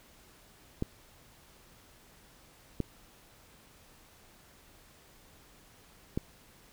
clicks, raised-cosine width 3 ms, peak -17 dBFS, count 3, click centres 0.824 / 2.803 / 6.175 s, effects pink hiss -59 dBFS RMS until 6.72 s

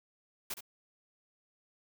white noise with echo, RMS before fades -38 dBFS, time 0.5-0.54 s, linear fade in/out 5 ms, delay 68 ms, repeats 1, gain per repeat -9 dB, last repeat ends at 0.608 s, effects none

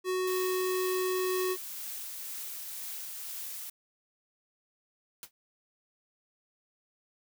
square tone, 370 Hz, F#4, in tune, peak -29 dBFS, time 0.04-1.57 s, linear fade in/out 50 ms
blue noise with tremolo, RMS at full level -39 dBFS, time 0.27-3.7 s, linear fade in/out 5 ms, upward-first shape triangle, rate 2 Hz, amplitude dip 25%
white noise with exponential decay, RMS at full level -39 dBFS, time 5.23-5.31 s, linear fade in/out 1 ms, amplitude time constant 17 ms
effects none

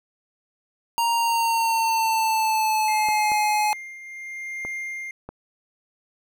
square tone with pitch glide, 932.3 to 845.1 Hz, A#5 to G#5, 0 to +30 cents, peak -20 dBFS, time 0.98-3.73 s, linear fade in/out 0 ms, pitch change -170 cents, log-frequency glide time 1.14-3.34 s
triangle tone with tremolo, 2110 Hz, C7, 14 cents sharp, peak -26 dBFS, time 2.88-5.11 s, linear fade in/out 2 ms, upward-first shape triangle, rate 0.67 Hz, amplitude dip 70%
clicks, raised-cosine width 1 ms, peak -21 dBFS, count 4, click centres 3.087 / 3.318 / 4.65 / 5.29 s
effects none

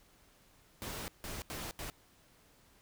pink noise bursts at uneven times, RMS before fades -42 dBFS, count 4, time 0.82-1.08 / 1.24-1.42 / 1.5-1.71 / 1.79-1.9 s, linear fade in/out 0 ms, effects pink hiss -65 dBFS RMS until 2.81 s

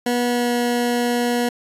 20% pulse tone with pitch glide, 242.9 to 241.2 Hz, B3 to B3, -29 to -41 cents, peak -13 dBFS, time 0.06-1.49 s, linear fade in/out 5 ms, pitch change -12 cents, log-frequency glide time 0.26-0.52 s, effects resampled to 32000 Hz

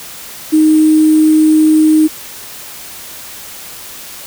sine tone with sample-and-hold, 311.1 Hz, D#4, in tune, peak -5 dBFS, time 0.52-2.08 s, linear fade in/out 20 ms, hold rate 8820 Hz, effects white hiss -30 dBFS RMS until 4.26 s

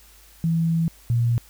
sine tone pair in turn, 164.81 / 118.22 Hz, E3 / A#2, 0 / +25 cents, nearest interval tritone, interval 575 cents, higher first, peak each -18 / -17 dBFS, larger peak second, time 0.44-0.88 / 1.1-1.38 s, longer first, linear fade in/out 0 ms, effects added 52 Hz sine -52 dBFS peak until 1.49 s + white hiss -52 dBFS RMS until 1.49 s

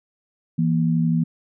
sine tone pair together, 164.81 / 236.9 Hz, E3 / A#3, 0 / +28 cents, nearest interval tritone, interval 628 cents, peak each -18 / -22 dBFS, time 0.58-1.24 s, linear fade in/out 10 ms, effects none

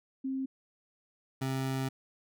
sine / 25% pulse tone pair in turn, 265.8 / 132.9 Hz, C4 / C3, +27 / +27 cents, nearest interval octave, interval 1200 cents, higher first, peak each -31 / -27 dBFS, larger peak second, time 0.24-0.46 / 1.41-1.89 s, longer second, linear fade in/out 10 ms, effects none

